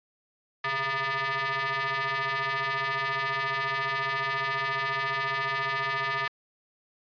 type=ring-modulated tone; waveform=sawtooth; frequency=269.6 Hz; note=C#4; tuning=48 cents flat; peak=-20 dBFS; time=0.64-6.28 s; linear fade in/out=5 ms; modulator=1490 Hz; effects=resampled to 11025 Hz